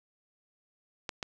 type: clicks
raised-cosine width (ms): 0.2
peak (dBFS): -17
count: 2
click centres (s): 1.092 / 1.228
effects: none